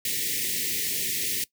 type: band-stop noise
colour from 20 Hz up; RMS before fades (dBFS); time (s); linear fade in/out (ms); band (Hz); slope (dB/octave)
white; -28; 0.05-1.44; 2; 490 to 1800; 96
effects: noise-tail reverb RT60 0.1 s tail -20 dB re dry + high-pass 100 Hz 12 dB/octave